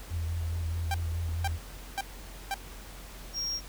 sine tone with vibrato, 83.4 Hz, E2, 21 cents sharp, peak -29 dBFS, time 0.09-1.59 s, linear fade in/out 50 ms, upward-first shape sine, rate 4.7 Hz, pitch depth 34 cents each way
sawtooth tone bursts, 787 Hz, G5, 7 cents sharp, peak -25 dBFS, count 4, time 0.91-2.542 s, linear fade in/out 2 ms, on 33 ms, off 500 ms
triangle tone, 5588 Hz, F8, in tune, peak -29 dBFS, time 3.33-3.61 s, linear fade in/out 50 ms
effects added 45 Hz sine -44 dBFS peak until 3.68 s + pink hiss -48 dBFS RMS until 3.68 s

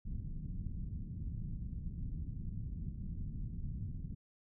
pink low-pass noise, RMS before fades -41 dBFS, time 0.05-4.15 s, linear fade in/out 10 ms, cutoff 190 Hz, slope 24 dB/octave, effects none

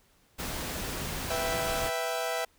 pink noise, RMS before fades -35 dBFS, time 0.38-1.9 s, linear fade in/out 20 ms
sawtooth chord, E minor, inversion second, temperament equal, 493.9 / 659.3 / 784 Hz, B4 / E5 / G5, 0 / 0 / 0 cents, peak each -31 / -28 / -32 dBFS, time 1.3-2.45 s, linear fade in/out 5 ms
effects pink hiss -65 dBFS RMS until 2.58 s

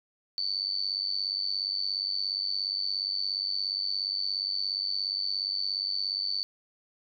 sine tone with amplitude modulation, 4525 Hz, C#8, 35 cents sharp, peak -24 dBFS, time 0.38-6.43 s, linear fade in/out 0 ms, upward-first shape sine, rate 97.1 Hz, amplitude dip 90%, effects none

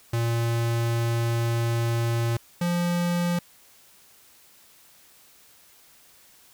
square tone pair in turn, 116.54 / 174.2 Hz, A#2 / F3, 0 / -4 cents, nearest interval perfect fifth, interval 696 cents, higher second, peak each -23 dBFS, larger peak neither, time 0.13-2.37 / 2.61-3.39 s, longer first, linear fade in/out 5 ms, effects white hiss -55 dBFS RMS until 6.53 s

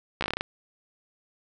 slowing click train, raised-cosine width 0.3 ms, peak -11 dBFS, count 9, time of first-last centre 0.21-0.409 s, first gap 14 ms, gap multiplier 1.16, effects none

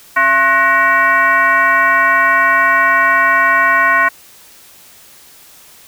sine tone with frequency modulation, 1480 Hz, F#6, in tune, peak -8 dBFS, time 0.16-4.09 s, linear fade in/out 10 ms, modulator 402 Hz, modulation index 1.5, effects white hiss -42 dBFS RMS until 5.87 s

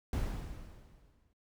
brown noise with exponential decay, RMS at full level -32 dBFS, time 0.13-1.33 s, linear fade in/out 2 ms, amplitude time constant 260 ms, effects noise-tail reverb RT60 0.1 s tail -22 dB re dry

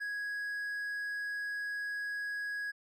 triangle tone, 1661.2 Hz, G#6, in tune, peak -33 dBFS, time 0-2.72 s, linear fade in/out 20 ms, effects none

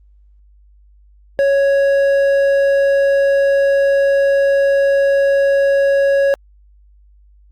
sine tone with hard clipping, 554.4 Hz, C#5, in tune, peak -12 dBFS, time 1.39-6.34 s, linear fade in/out 0 ms, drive 6 dB, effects added 50 Hz sine -45 dBFS peak until 7.51 s + Opus 32 kbps

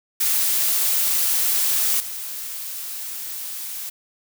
blue noise with level steps, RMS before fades -20 / -31 dBFS, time 0.2-3.9 s, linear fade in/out 10 ms, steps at 2 s, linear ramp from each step 2 ms, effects none

